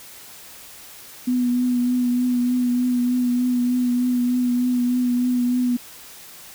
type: tone with vibrato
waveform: sine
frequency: 246.9 Hz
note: B3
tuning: in tune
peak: -17 dBFS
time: 1.27-5.77 s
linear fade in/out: 10 ms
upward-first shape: triangle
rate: 3.3 Hz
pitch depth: 27 cents each way
effects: white hiss -42 dBFS RMS until 6.54 s